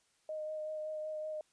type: tone with vibrato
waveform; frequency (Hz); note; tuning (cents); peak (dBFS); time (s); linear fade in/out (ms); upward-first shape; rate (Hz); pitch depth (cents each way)
sine; 618; D#5; -12; -37; 0.29-1.41; 2; sine; 5.3; 14
effects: white hiss -73 dBFS RMS until 1.52 s + resampled to 22050 Hz